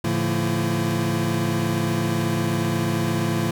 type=tone cluster; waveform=square; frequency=108.1 / 142.6 / 170.9 / 225.4 / 338.7 Hz; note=A2 / C#3 / F3 / A3 / E4; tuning=-30 / +49 / -37 / +42 / +47 cents; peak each=-28 dBFS; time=0.04-3.51 s; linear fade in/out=5 ms; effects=none